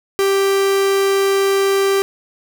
45% pulse tone, 392 Hz, G4, in tune, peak -13 dBFS, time 0.19-2.02 s, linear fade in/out 0 ms, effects none

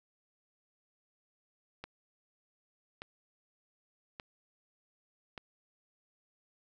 click train, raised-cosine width 0.3 ms, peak -26 dBFS, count 4, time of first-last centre 1.84-5.378 s, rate 0.848 Hz, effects none

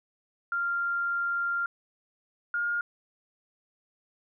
sine tone pair in turn, 1392 / 1418 Hz, F6 / F6, -6 / +26 cents, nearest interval unison, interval 32 cents, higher second, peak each -26 dBFS, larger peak neither, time 0.52-1.66 / 2.54-2.81 s, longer first, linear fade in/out 2 ms, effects none

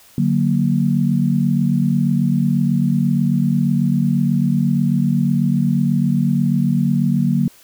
sine chord, D augmented, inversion none, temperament equal, 146.83 / 185 / 233.1 Hz, D3 / F#3 / A#3, 0 / 0 / 0 cents, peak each -18 dBFS, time 0.18-7.48 s, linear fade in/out 2 ms, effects white hiss -48 dBFS RMS until 7.63 s

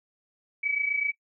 sine tone pair together, 2259 / 2287 Hz, C#7 / D7, +32 / -47 cents, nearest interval unison, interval 21 cents, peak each -31 / -26 dBFS, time 0.63-1.12 s, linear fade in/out 10 ms, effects noise-tail reverb RT60 0.1 s tail -19 dB re dry

